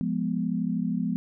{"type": "chord", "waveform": "sine", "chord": "F diminished", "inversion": "none", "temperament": "equal", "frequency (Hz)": [174.61, 207.7, 246.9], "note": ["F3", "Ab3", "Cb4"], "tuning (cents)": [0, 0, 0], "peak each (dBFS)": -29, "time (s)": [0.01, 1.16], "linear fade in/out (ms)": 0, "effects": []}